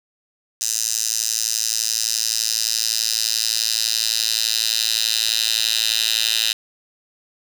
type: tone with high-pass filter sweep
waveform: 10% pulse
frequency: 111.7 Hz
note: A2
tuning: 27 cents sharp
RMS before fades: -21 dBFS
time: 0.61-6.53 s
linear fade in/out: 5 ms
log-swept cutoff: 6200 to 3600 Hz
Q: 2.7
effects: none